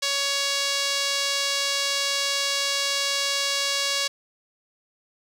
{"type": "tone with band-pass filter", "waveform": "sawtooth", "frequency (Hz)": 559, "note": "C#5", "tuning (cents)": 14, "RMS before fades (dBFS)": -25, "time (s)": [0.02, 4.08], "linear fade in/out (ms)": 10, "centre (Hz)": 4800, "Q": 1.4, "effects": []}